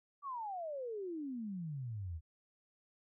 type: exponential sweep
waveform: sine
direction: down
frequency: 1174.7 to 75.7 Hz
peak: -39 dBFS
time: 0.22-2.21 s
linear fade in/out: 50 ms
effects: none